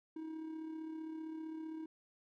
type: tone with amplitude modulation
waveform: triangle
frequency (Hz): 317.8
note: D#4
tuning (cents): +37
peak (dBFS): -38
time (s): 0.16-1.86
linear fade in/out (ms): 5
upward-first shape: sine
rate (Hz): 35.4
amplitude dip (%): 45
effects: none